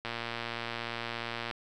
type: click train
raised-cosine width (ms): 0.3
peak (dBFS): -19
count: 172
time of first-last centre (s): 0.05-1.512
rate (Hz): 117
effects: none